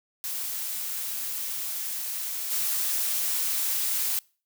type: noise with level steps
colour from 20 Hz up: blue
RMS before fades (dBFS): -32 / -27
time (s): 0.24-4.19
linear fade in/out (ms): 0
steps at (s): 2.5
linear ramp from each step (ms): 20
effects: noise-tail reverb RT60 0.4 s tail -26 dB re dry